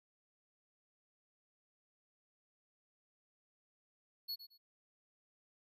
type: tone with echo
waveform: square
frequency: 4374 Hz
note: C#8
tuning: 24 cents flat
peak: -39 dBFS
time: 4.28-4.36 s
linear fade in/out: 20 ms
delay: 110 ms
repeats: 2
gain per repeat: -12 dB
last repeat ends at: 4.58 s
effects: none